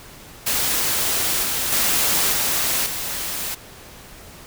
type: noise with level steps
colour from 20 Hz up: white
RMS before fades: -21 / -23 / -19 / -21 / -27 dBFS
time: 0.46-3.55 s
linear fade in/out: 10 ms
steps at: 1.43 / 1.72 / 2.32 / 2.86 s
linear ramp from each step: 2 ms
effects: pink hiss -42 dBFS RMS until 4.46 s